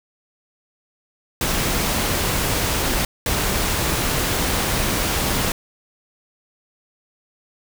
pink noise bursts at uneven times, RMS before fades -21 dBFS, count 2, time 1.41-3.05 / 3.26-5.52 s, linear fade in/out 2 ms, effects none

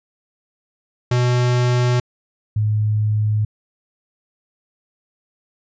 square / sine tone pair in turn, 123.3 / 106.63 Hz, B2 / G#2, -2 / +46 cents, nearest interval minor third, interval 252 cents, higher first, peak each -15 dBFS, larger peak neither, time 1.11-2 / 2.56-3.45 s, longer neither, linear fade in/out 5 ms, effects resampled to 16000 Hz

